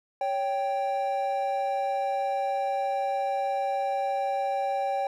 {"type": "tone pair together", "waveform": "triangle", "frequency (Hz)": [557.6, 784], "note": ["C#5", "G5"], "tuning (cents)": [10, 0], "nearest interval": "tritone", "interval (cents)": 590, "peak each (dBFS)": [-28, -25], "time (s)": [0.21, 5.07], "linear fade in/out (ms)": 2, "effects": []}